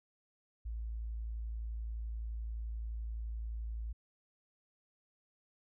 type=tone; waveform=sine; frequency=55.8 Hz; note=A1; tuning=25 cents sharp; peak=-37 dBFS; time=0.65-3.93 s; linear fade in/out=10 ms; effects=none